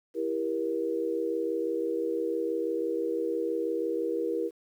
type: chord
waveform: sine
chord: E diminished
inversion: none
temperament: just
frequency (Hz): 329.6 / 395.6 / 474.7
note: E4 / G4 / Bb4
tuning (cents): 0 / +16 / +31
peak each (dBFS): -32 / -33 / -30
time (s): 0.14-4.51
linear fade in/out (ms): 50
effects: 10-bit